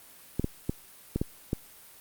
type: clicks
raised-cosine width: 3 ms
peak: -14 dBFS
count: 6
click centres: 0.396 / 0.444 / 0.695 / 1.16 / 1.215 / 1.531 s
effects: white hiss -52 dBFS RMS until 2 s + Opus 32 kbps